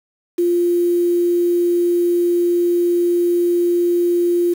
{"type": "tone with quantisation", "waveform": "sine", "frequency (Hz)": 348.4, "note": "F4", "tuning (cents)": -4, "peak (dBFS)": -13, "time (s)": [0.38, 4.54], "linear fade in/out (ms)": 10, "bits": 6, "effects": []}